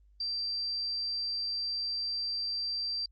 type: tone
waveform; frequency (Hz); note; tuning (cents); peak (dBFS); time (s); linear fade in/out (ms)
sine; 4699; D8; 0; -31; 0.2-3.06; 5
effects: added 50 Hz sine -58 dBFS peak until 3.11 s + Opus 24 kbps